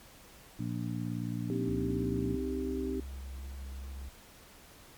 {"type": "harmonic tone", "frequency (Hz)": 58.7, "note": "A#1", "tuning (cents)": 13, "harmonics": [2, 3, 4, 5], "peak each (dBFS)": [-36, -38, -39, -40], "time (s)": [0.59, 2.35], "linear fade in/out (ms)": 5}
{"type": "chord", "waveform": "sine", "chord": "C minor", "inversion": "none", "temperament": "equal", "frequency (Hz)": [261.6, 311.1, 392], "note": ["C4", "Eb4", "G4"], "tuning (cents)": [0, 0, 0], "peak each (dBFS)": [-35, -39, -36], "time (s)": [1.5, 3], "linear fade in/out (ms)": 0}
{"type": "tone with vibrato", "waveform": "triangle", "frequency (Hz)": 66.8, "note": "C2", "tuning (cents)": 36, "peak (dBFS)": -37, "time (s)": [1.67, 4.1], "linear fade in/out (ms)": 20, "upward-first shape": "triangle", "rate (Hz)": 2.3, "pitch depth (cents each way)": 17}
{"effects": ["pink hiss -55 dBFS RMS until 4.97 s", "MP3 96 kbps"]}